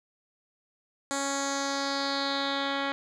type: tone with low-pass filter sweep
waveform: 10% pulse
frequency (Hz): 277.2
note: C#4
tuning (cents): 0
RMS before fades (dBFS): -30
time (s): 1.11-2.92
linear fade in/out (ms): 0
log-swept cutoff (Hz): 8000 to 2900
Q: 3.7
effects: none